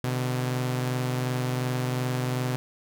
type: tone pair together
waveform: sawtooth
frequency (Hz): 126.26 / 149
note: B2 / D3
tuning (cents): +39 / +25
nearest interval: minor third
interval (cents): 286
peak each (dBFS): -22 / -31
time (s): 0.04-2.56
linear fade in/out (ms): 0
effects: none